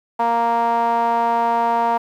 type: tone with band-pass filter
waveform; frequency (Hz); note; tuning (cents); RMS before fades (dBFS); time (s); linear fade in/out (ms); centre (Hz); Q
sawtooth; 233.1; A#3; 0; -18; 0.19-1.98; 10; 850; 9.8
effects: 9-bit